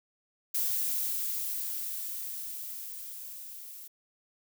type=noise with level ramp; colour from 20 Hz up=violet; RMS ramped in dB=-29 to -46 dBFS; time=0.54-3.88 s; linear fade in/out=10 ms; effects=none